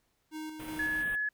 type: tone with tremolo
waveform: square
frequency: 311.1 Hz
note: D#4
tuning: in tune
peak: -38 dBFS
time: 0.31-1.05 s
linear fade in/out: 50 ms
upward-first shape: square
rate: 2.7 Hz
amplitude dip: 40%
type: band-stop noise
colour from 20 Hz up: pink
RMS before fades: -46 dBFS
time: 0.59-1.16 s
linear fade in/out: 10 ms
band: 3600 to 8300 Hz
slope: 96 dB/octave
type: tone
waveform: sine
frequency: 1700 Hz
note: G#6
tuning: 40 cents sharp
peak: -29 dBFS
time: 0.79-1.29 s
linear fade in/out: 5 ms
effects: pink hiss -75 dBFS RMS until 1.33 s